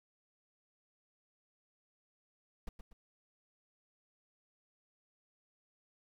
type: noise with echo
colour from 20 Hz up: brown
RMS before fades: -40 dBFS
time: 2.67-2.69 s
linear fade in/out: 2 ms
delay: 120 ms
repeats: 2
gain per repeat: -8 dB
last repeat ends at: 2.93 s
effects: none